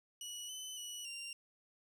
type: tone with pitch steps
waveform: 20% pulse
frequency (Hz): 2932 / 3025 / 2940 / 2778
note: F#7 / F#7 / F#7 / F7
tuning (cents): -16 / +38 / -12 / -10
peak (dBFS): -38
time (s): 0.21-1.33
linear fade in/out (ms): 2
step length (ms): 280
effects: none